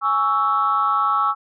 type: chord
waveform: sine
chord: C# minor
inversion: second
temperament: equal with one note detuned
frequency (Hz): 830.6 / 1117.7 / 1318.5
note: G#5 / C#6 / E6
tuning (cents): 0 / +14 / 0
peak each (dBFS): -24 / -20 / -18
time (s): 0.01-1.35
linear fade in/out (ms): 50
effects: tanh soft clip ceiling -8 dBFS